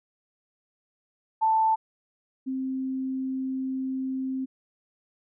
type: tone pair in turn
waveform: sine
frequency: 884 / 262.8 Hz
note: A5 / C4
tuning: +8 / +8 cents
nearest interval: octave + major sixth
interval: 2100 cents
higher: first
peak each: -19 / -27 dBFS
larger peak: first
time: 1.41-1.76 / 2.46-4.46 s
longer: second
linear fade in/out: 20 ms
effects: none